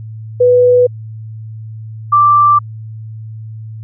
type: tone pair in turn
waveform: sine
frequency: 493.9 / 1174.7 Hz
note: B4 / D6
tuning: 0 / 0 cents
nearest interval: octave + minor third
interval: 1500 cents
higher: second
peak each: -5 dBFS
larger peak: neither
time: 0.4-0.87 / 2.12-2.59 s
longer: neither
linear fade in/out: 10 ms
effects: added 110 Hz sine -25 dBFS peak until 3.83 s